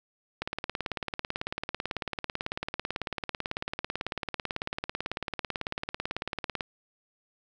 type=click train; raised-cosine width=0.3 ms; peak=-15 dBFS; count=113; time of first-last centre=0.42-6.608 s; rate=18.1 Hz; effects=none